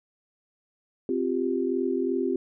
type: chord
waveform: sine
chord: C suspended fourth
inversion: none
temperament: equal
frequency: 261.6 / 349.2 / 392 Hz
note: C4 / F4 / G4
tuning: 0 / 0 / 0 cents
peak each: -28 dBFS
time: 1.09-2.36 s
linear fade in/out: 2 ms
effects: none